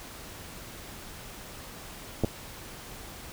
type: clicks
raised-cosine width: 2 ms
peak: -12 dBFS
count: 2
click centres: 2.237 / 2.246 s
effects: pink hiss -44 dBFS RMS until 3.32 s